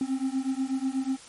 triangle beating tone pair, 261 / 269.2 Hz, C4 / C4, -4 / +49 cents, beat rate 8.2 Hz, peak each -27 dBFS, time 0.01-1.17 s, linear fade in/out 2 ms, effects white hiss -48 dBFS RMS until 1.28 s + MP3 48 kbps

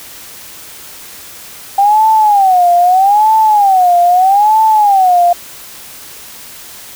sine tone with vibrato, 784 Hz, G5, in tune, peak -5 dBFS, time 1.78-5.33 s, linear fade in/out 5 ms, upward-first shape sine, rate 0.79 Hz, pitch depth 200 cents each way, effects white hiss -32 dBFS RMS until 6.95 s

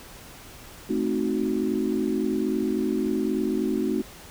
sine chord, A diminished seventh, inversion none, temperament equal with one note detuned, 218 / 261.6 / 311.1 / 370 Hz, A3 / C4 / Eb4 / Gb4, -16 / 0 / 0 / 0 cents, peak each -28 dBFS, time 0.89-4.02 s, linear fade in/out 10 ms, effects pink hiss -45 dBFS RMS until 4.3 s

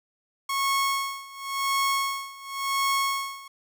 sawtooth tone with tremolo, 1097 Hz, C#6, 18 cents flat, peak -18 dBFS, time 0.49-3.48 s, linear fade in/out 5 ms, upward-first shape sine, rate 0.93 Hz, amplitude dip 90%, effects none

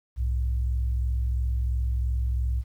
sine tone pair together, 63 / 105.95 Hz, B1 / G#2, +35 / +35 cents, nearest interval major sixth, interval 900 cents, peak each -23 / -34 dBFS, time 0.16-2.64 s, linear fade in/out 50 ms, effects 10-bit

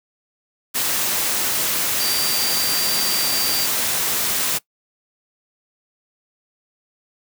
sine tone in noise, 4699 Hz, D8, in tune, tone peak -23 dBFS, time 1.99-3.67 s, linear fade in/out 20 ms, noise white, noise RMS -21 dBFS, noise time 0.74-4.59 s, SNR -5 dB, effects noise-tail reverb RT60 0.1 s tail -21 dB re dry + high-pass 100 Hz 12 dB/octave

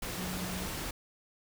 sine tone in noise, 183.2 Hz, F#3, 17 cents flat, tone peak -38 dBFS, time 0.17-0.66 s, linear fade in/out 5 ms, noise pink, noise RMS -38 dBFS, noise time 0.02-0.91 s, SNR -3 dB, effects none

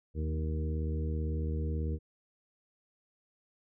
harmonic tone with a mistuned harmonic, 78.1 Hz, D#2, 7 cents sharp, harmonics 1 / 2 / 3 / 4 / 5 / 6, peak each -31 / -39 / -43 / -44 / -46 / -44 dBFS, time 0.14-1.99 s, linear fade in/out 50 ms, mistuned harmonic 3, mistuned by -22 cents, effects none

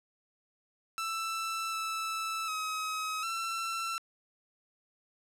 sawtooth tone with pitch steps, 1327 / 1317 / 1272 / 1343 Hz, E6 / E6 / D#6 / E6, +11 / -2 / +38 / +32 cents, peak -29 dBFS, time 0.98-3.98 s, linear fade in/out 0 ms, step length 750 ms, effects low-pass 12000 Hz 12 dB/octave

